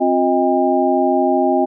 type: tone cluster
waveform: sine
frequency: 264.6 / 357.4 / 629 / 803 Hz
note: C4 / F4 / D#5 / G5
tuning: +20 / +40 / +19 / +41 cents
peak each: -18 dBFS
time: 0-1.66 s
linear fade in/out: 20 ms
effects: none